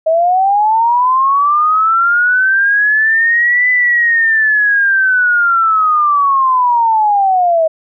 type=linear two-way sweep; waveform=sine; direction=up then down; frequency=630 to 2004 to 630 Hz; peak=-8 dBFS; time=0.06-7.68 s; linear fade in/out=10 ms; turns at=3.7 s; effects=none